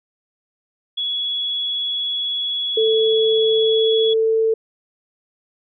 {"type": "tone", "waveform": "sine", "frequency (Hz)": 3371, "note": "G#7", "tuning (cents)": 25, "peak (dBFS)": -20, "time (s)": [0.97, 4.14], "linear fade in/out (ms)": 10}
{"type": "tone with pitch glide", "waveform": "sine", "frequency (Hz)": [442.3, 445.6], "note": ["A4", "A4"], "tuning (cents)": [9, 22], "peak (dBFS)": -14, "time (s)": [2.77, 4.54], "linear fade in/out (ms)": 5, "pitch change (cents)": 13, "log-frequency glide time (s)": [3.49, 4.36]}
{"effects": []}